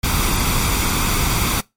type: noise with comb filter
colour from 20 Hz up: pink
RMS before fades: -18 dBFS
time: 0.03-1.61 s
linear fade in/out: 10 ms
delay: 0.85 ms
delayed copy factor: +0.55
effects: noise-tail reverb RT60 0.2 s tail -22 dB re dry + MP3 64 kbps